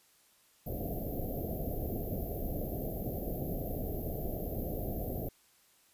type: band-stop noise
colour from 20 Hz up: pink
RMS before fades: -36 dBFS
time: 0.66-5.29 s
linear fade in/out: 5 ms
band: 730 to 12000 Hz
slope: 96 dB/octave
effects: white hiss -66 dBFS RMS until 5.93 s + resampled to 32000 Hz